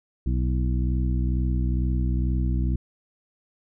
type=harmonic tone with a mistuned harmonic; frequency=62.2 Hz; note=B1; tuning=13 cents sharp; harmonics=1 / 2 / 3 / 4 / 5; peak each=-22 / -28 / -32 / -34 / -36 dBFS; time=0.26-2.76 s; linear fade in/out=5 ms; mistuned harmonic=5; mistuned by=+69 cents; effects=none